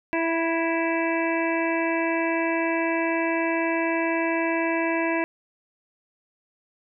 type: harmonic tone with a mistuned harmonic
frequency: 330.8 Hz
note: E4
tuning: 6 cents sharp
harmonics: 1 / 2 / 3 / 5 / 6 / 7 / 8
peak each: -25 / -28 / -30 / -32 / -33 / -33 / -34 dBFS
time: 0.13-5.24 s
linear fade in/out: 0 ms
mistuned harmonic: 3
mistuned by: -18 cents
effects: none